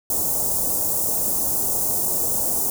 white band-stop noise, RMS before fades -22 dBFS, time 0.1-2.7 s, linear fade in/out 2 ms, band 830 to 7100 Hz, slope 24 dB/octave, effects none

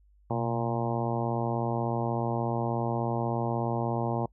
harmonic tone with a mistuned harmonic, 116.54 Hz, A#2, in tune, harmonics 1 / 2 / 3 / 4 / 5 / 6 / 7 / 8 / 9, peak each -31 / -34 / -35 / -37 / -36 / -37 / -36 / -38 / -43 dBFS, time 0.3-4.26 s, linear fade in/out 5 ms, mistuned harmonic 1, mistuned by +90 cents, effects noise-tail reverb RT60 0.1 s tail -25 dB re dry + added 50 Hz sine -58 dBFS peak until 4.32 s

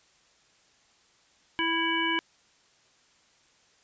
harmonic tone with a mistuned harmonic, 329.6 Hz, E4, in tune, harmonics 1 / 3 / 5 / 7 / 9, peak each -31 / -31 / -31 / -31 / -31 dBFS, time 1.59-2.19 s, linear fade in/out 0 ms, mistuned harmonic 7, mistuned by -22 cents, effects white hiss -63 dBFS RMS until 3.83 s + resampled to 16000 Hz

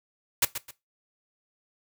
white noise with echo, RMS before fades -21 dBFS, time 0.42-0.45 s, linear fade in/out 5 ms, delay 130 ms, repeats 2, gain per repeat -11 dB, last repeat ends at 0.71 s, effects noise-tail reverb RT60 0.2 s tail -17 dB re dry

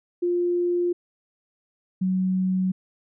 sine tone pair in turn, 351.2 / 186.41 Hz, F4 / F#3, +10 / +13 cents, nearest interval major seventh, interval 1097 cents, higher first, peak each -20 dBFS, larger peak neither, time 0.22-0.93 / 2.01-2.72 s, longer neither, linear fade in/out 10 ms, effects none

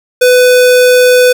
square tone, 499.1 Hz, B4, 18 cents sharp, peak -4 dBFS, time 0.21-1.33 s, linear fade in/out 10 ms, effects none

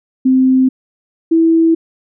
sine tone pair in turn, 260.1 / 327.7 Hz, C4 / E4, -10 / -10 cents, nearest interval major third, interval 400 cents, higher second, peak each -7 dBFS, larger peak neither, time 0.25-0.69 / 1.31-1.75 s, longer neither, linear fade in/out 10 ms, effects none

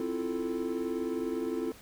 triangle chord, F major seventh, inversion second, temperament equal, 261.6 / 329.6 / 349.2 / 440 Hz, C4 / E4 / F4 / A4, 0 / 0 / 0 / 0 cents, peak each -34 dBFS, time 0-1.72 s, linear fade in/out 2 ms, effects pink hiss -53 dBFS RMS until 1.81 s

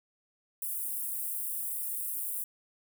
white high-pass noise, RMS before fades -35 dBFS, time 0.62-2.44 s, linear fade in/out 2 ms, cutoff 8900 Hz, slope 48 dB/octave, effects none

